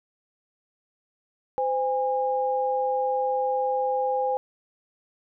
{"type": "tone pair together", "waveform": "sine", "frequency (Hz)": [514, 816], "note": ["C5", "G#5"], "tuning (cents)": [-31, -31], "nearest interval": "minor sixth", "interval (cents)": 800, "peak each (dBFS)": -25, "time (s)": [1.58, 4.37], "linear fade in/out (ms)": 0, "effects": []}